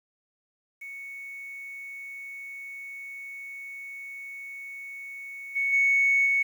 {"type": "tone with level steps", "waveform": "sine", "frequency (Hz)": 2217, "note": "C#7", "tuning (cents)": 0, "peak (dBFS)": [-37, -23, -18, -20], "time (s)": [0.81, 6.43], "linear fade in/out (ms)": 10, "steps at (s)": [5.55, 5.72, 6.25], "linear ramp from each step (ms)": 20, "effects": ["tanh soft clip ceiling -14 dBFS", "9-bit"]}